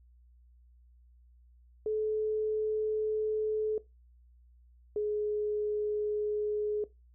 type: tone pair in turn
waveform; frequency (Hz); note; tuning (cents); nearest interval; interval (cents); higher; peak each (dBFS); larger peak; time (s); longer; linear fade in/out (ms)
sine; 431.1 / 420.5; A4 / G#4; -35 / +22; unison; 43; first; -28; neither; 1.86-3.78 / 4.96-6.84; first; 2
effects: noise-tail reverb RT60 0.2 s tail -18 dB re dry + added 60 Hz sine -57 dBFS peak until 7.14 s